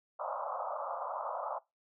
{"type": "band-pass noise", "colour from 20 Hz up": "pink", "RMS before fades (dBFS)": -38, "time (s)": [0.19, 1.59], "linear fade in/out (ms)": 10, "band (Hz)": [540, 1300], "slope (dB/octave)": 96, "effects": ["noise-tail reverb RT60 0.2 s tail -21 dB re dry"]}